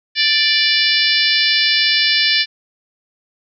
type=harmonic tone; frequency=587 Hz; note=D5; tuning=1 cent flat; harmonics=3 / 4 / 5 / 6 / 7 / 8 / 9; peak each=-20 / -20 / -20 / -20 / -20 / -20 / -20 dBFS; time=0.15-2.46 s; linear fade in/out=50 ms; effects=none